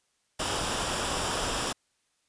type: noise with comb filter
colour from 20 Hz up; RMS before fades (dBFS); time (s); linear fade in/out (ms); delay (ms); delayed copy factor
pink; -30; 0.39-1.73; 10; 0.47; -0.5
effects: white hiss -73 dBFS RMS until 2.28 s + resampled to 22050 Hz